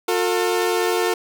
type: tone pair together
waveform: sawtooth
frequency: 358.6 / 449.4 Hz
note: F4 / A4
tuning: +46 / +37 cents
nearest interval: major third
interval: 391 cents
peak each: -17 dBFS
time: 0.08-1.14 s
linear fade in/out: 5 ms
effects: none